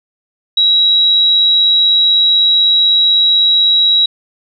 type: tone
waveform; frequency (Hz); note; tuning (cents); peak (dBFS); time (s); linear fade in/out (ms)
sine; 3868; B7; -37; -7; 0.57-4.06; 5
effects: none